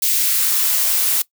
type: noise with high-pass filter sweep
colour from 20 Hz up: blue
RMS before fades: -17 dBFS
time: 0.02-1.22 s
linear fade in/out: 5 ms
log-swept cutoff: 3100 to 200 Hz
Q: 1
effects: noise-tail reverb RT60 0.1 s tail -20 dB re dry